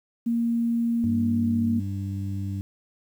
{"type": "tone with pitch glide", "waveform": "sine", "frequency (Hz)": [233.1, 231.5], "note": ["A#3", "A#3"], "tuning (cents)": [0, -12], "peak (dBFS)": -21, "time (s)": [0.26, 1.8], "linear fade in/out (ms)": 10, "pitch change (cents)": -12, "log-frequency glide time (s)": [1.4, 1.53]}
{"type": "harmonic tone", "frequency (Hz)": 98.1, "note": "G2", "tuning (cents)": 2, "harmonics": [1, 2, 3], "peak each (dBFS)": [-28, -34, -38], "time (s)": [1.04, 2.61], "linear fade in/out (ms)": 0}
{"effects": ["9-bit"]}